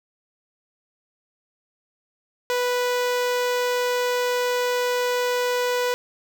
sawtooth tone with notch filter, 492.9 Hz, B4, 3 cents flat, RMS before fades -23 dBFS, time 2.5-5.94 s, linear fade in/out 0 ms, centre 10000 Hz, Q 1.9, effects none

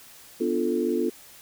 sine chord, B half-diminished seventh, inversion none, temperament equal, 246.9 / 293.7 / 349.2 / 440 Hz, B3 / D4 / F4 / A4, 0 / 0 / 0 / 0 cents, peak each -28 / -30 / -26 / -28 dBFS, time 0.4-1.1 s, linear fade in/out 10 ms, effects white hiss -49 dBFS RMS until 1.41 s

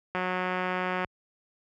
click train, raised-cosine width 0.5 ms, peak -15 dBFS, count 165, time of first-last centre 0.15-1.046 s, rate 183 Hz, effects high-pass 60 Hz 12 dB/octave

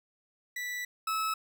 40% pulse tone pair in turn, 1967 / 1298.5 Hz, B6 / E6, -7 / -26 cents, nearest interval perfect fifth, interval 719 cents, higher first, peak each -33 / -28 dBFS, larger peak second, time 0.56-0.85 / 1.07-1.34 s, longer first, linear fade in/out 5 ms, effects none

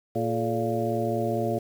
harmonic tone with a mistuned harmonic, 115.4 Hz, A#2, 17 cents flat, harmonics 1 / 2 / 3 / 4 / 5 / 6, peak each -31 / -31 / -31 / -31 / -31 / -31 dBFS, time 0.15-1.59 s, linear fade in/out 10 ms, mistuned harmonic 4, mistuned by -120 cents, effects 8-bit

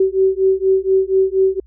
sine beating tone pair, 380 / 384.2 Hz, F#4 / G4, +46 / -35 cents, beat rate 4.2 Hz, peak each -15 dBFS, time 0-1.6 s, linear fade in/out 5 ms, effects added 60 Hz sine -44 dBFS peak until 1.66 s

